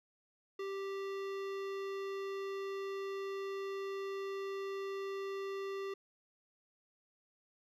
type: tone with hard clipping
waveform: sine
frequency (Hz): 391.7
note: G4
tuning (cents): -1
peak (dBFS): -40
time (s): 0.59-5.94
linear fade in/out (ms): 5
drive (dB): 17
effects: none